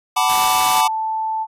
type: chord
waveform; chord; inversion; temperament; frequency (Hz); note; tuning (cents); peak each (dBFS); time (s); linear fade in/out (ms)
square; B minor seventh; second; equal with one note detuned; 749 / 880 / 987.8 / 1174.7; F#5 / A5 / B5 / D6; +21 / 0 / 0 / 0; -21; 0.16-0.88; 10
type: noise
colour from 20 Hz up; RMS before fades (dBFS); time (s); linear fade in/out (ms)
white; -24; 0.29-0.81; 5
type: tone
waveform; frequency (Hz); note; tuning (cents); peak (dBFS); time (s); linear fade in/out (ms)
sine; 880; A5; 0; -19; 0.72-1.47; 50
effects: resampled to 32000 Hz